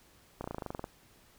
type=slowing click train; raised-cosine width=1 ms; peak=-23 dBFS; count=12; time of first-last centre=0.41-0.842 s; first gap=32 ms; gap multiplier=1.04; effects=pink hiss -62 dBFS RMS until 1.38 s